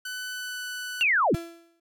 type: tone with pitch glide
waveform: sawtooth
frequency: 1500 to 1491.4 Hz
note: F#6 to F#6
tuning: +23 to +13 cents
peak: -29 dBFS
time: 0.05-1.03 s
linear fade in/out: 5 ms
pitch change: -10 cents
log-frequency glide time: 0.29-0.64 s
type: linear sweep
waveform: sine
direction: down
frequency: 2869 to 84.2 Hz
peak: -19 dBFS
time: 1.01-1.35 s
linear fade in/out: 0 ms
type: tone with exponential decay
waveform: 35% pulse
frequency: 336.3 Hz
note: E4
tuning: 35 cents sharp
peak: -28 dBFS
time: 1.34-1.8 s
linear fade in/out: 5 ms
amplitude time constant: 100 ms
effects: none